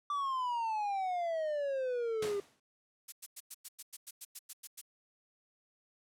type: exponential sweep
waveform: triangle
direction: down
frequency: 1174.7 to 396.9 Hz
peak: -30 dBFS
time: 0.1-2.4 s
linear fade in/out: 2 ms
type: noise with exponential decay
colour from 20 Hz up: pink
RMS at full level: -36 dBFS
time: 2.22-2.6 s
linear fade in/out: 5 ms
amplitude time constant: 81 ms
type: noise bursts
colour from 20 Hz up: violet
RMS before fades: -38 dBFS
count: 13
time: 3.08-4.815 s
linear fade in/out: 10 ms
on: 43 ms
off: 98 ms
effects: high-pass 150 Hz 12 dB/octave + low-pass 10000 Hz 12 dB/octave